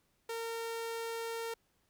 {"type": "tone", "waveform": "sawtooth", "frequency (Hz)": 458.3, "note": "A#4", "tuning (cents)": -29, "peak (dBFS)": -33, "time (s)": [0.29, 1.54], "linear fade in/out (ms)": 5, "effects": ["pink hiss -75 dBFS RMS until 1.89 s"]}